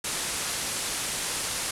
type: low-pass noise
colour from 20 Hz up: white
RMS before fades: -31 dBFS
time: 0.04-1.71 s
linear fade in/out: 5 ms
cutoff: 11000 Hz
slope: 48 dB/octave
effects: none